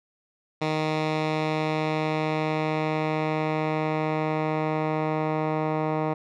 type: tone with low-pass filter sweep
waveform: 10% pulse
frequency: 155.56 Hz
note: D#3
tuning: in tune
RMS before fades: -26 dBFS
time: 0.61-6.14 s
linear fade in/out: 10 ms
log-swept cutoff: 4000 to 1400 Hz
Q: 0.98
effects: none